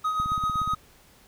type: tone with tremolo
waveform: triangle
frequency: 1258 Hz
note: D#6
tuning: 19 cents sharp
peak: -20 dBFS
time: 0.04-0.75 s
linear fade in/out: 10 ms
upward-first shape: triangle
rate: 7.7 Hz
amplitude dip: 50%
type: click train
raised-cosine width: 5 ms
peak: -23 dBFS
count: 10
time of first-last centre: 0.2-0.736 s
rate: 16.8 Hz
effects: pink hiss -56 dBFS RMS until 1.27 s